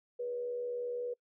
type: tone with frequency modulation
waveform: sine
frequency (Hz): 486.3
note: B4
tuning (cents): -27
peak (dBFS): -34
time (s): 0.19-1.14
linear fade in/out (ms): 10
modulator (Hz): 78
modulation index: 0.29
effects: noise-tail reverb RT60 0.1 s tail -26 dB re dry